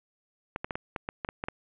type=clicks; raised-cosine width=0.5 ms; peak=-17 dBFS; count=10; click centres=0.561 / 0.645 / 0.708 / 0.755 / 0.962 / 1.089 / 1.248 / 1.289 / 1.439 / 1.485 s; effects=resampled to 8000 Hz + 9-bit